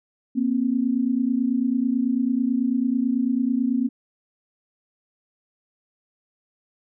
sine tone pair together, 237.5 / 266.6 Hz, A#3 / C4, +33 / +33 cents, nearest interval major second, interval 200 cents, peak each -22 dBFS, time 0.35-3.89 s, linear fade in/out 20 ms, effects none

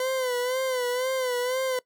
40% pulse tone with vibrato, 507 Hz, B4, 45 cents sharp, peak -24 dBFS, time 0-1.79 s, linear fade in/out 2 ms, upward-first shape sine, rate 2 Hz, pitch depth 64 cents each way, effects noise-tail reverb RT60 0.1 s tail -21 dB re dry

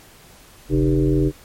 sine tone with frequency modulation, 220 Hz, A3, in tune, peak -14 dBFS, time 0.69-1.32 s, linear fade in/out 50 ms, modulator 83.9 Hz, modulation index 2.3, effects pink hiss -47 dBFS RMS until 1.44 s + MP3 64 kbps

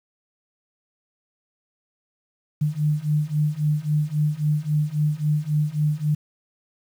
sine beating tone pair, 148.6 / 152.3 Hz, D3 / D#3, +21 / -37 cents, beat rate 3.7 Hz, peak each -23 / -22 dBFS, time 2.61-6.15 s, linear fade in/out 10 ms, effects 8-bit

